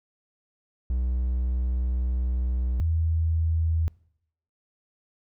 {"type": "tone pair in turn", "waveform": ["triangle", "sine"], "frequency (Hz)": [62.3, 81.39], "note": ["B1", "E2"], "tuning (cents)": [16, -21], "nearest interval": "perfect fourth", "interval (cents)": 463, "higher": "second", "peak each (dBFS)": -21, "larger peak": "neither", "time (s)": [[0.9, 2.8], [2.8, 3.88]], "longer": "first", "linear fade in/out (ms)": 0, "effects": ["noise-tail reverb RT60 0.7 s tail -24 dB re dry"]}